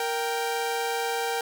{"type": "tone pair together", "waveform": "sawtooth", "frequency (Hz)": [466.2, 784], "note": ["A#4", "G5"], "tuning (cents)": [0, 0], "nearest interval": "major sixth", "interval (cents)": 900, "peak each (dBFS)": -25, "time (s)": [0, 1.41], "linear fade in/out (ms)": 2, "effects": []}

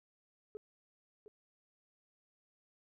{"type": "tone with echo", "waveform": "sine", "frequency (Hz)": 424.1, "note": "G#4", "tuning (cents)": 36, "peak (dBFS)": -40, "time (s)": [0.55, 0.57], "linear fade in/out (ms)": 0, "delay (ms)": 710, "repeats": 1, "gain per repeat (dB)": -11, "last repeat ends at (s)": 1.28, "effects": ["tanh soft clip ceiling -37 dBFS"]}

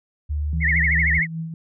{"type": "tone with pitch glide", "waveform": "sine", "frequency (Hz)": [74.3, 73.23], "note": ["D2", "D2"], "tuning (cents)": [21, -4], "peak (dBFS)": -21, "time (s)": [0.29, 1.2], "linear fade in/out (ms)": 20, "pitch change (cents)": -25, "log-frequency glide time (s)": [0.52, 1.09]}
{"type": "tone with tremolo", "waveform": "sine", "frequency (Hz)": 162.8, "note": "E3", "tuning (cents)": -21, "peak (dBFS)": -24, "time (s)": [0.53, 1.54], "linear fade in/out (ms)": 2, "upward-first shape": "triangle", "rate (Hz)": 4.9, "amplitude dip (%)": 55}
{"type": "tone with vibrato", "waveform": "sine", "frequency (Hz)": 1975.5, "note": "B6", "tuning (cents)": 0, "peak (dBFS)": -17, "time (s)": [0.6, 1.27], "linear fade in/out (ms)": 50, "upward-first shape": "triangle", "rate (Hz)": 13, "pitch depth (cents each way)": 210}
{"effects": []}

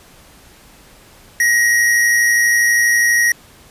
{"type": "tone pair together", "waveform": "square", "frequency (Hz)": [1887.7, 2000], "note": ["A#6", "B6"], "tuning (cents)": [21, 21], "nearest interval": "minor second", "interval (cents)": 100, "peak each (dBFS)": [-12, -23], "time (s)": [1.4, 3.32], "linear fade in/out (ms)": 2, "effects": ["pink hiss -45 dBFS RMS until 3.7 s", "resampled to 32000 Hz"]}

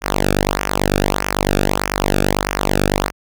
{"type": "tone with flanger", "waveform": "sawtooth", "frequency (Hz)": 49, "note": "G1", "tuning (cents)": 0, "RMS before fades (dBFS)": -18, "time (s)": [0.01, 3.12], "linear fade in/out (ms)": 50, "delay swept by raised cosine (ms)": [0.24, 1], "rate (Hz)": 1.6, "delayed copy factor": -0.9, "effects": []}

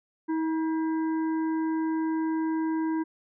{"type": "harmonic tone with a mistuned harmonic", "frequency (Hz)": 320, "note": "D#4", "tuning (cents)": 49, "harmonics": [1, 3, 5, 6], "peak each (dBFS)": [-25, -36, -44, -52], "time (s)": [0.28, 3.04], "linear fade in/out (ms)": 20, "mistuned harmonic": 6, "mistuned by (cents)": 74, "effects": []}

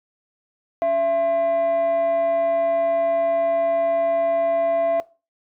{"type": "tone with frequency modulation", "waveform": "sine", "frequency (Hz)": 670, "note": "E5", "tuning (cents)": 28, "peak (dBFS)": -15, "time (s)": [0.82, 5], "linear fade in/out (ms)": 0, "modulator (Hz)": 389, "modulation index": 0.25, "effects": ["noise-tail reverb RT60 0.3 s tail -21 dB re dry", "tanh soft clip ceiling -16 dBFS"]}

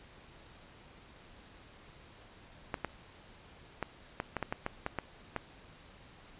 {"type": "clicks", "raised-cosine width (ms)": 0.5, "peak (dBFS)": -18, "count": 11, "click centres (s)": [2.742, 2.847, 3.827, 4.201, 4.367, 4.427, 4.525, 4.664, 4.864, 4.987, 5.363], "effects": ["pink hiss -56 dBFS RMS until 6.39 s", "resampled to 8000 Hz"]}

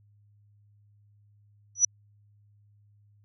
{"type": "tone with exponential growth", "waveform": "sine", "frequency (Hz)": 5900, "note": "F#8", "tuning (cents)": -6, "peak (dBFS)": -13, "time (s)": [1.75, 1.85], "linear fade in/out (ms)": 5, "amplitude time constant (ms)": 21, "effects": ["added 103 Hz sine -58 dBFS peak until 3.24 s"]}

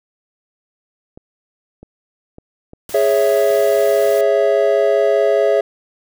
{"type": "clicks", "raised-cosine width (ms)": 2, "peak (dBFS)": -24, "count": 5, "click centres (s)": [1.175, 1.83, 2.384, 2.734, 2.894]}
{"type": "noise", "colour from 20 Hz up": "white", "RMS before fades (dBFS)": -33, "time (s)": [2.89, 4.21], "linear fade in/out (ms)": 2}
{"type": "chord", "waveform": "triangle", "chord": "C# minor", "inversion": "second", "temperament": "equal", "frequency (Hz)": [415.3, 554.4, 659.3], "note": ["G#4", "C#5", "E5"], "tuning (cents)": [0, 0, 0], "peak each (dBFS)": -14, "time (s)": [2.94, 5.61], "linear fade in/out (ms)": 5}
{"effects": []}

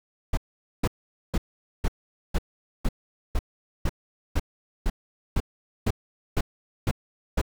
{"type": "noise bursts", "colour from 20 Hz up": "brown", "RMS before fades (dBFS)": -22, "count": 15, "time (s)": [0.33, 7.415], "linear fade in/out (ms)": 5, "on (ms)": 43, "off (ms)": 460, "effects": []}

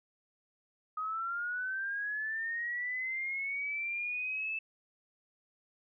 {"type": "linear sweep", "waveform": "sine", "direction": "up", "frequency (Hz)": [1249, 2637], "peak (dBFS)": -33, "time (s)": [0.97, 4.59], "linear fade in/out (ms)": 5, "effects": []}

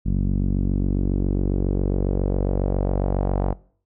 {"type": "tone with low-pass filter sweep", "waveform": "sawtooth", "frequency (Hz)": 47.32, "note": "F#1", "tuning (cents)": 40, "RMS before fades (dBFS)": -21, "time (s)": [0.05, 3.54], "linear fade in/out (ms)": 20, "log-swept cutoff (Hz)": [210, 770], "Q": 1.9, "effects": ["noise-tail reverb RT60 0.5 s tail -22 dB re dry"]}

